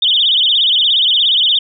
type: tone with vibrato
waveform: sine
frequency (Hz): 3322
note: G#7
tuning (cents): 0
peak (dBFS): -9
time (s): 0.02-1.59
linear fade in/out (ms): 5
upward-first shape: sine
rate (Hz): 17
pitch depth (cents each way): 200
effects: none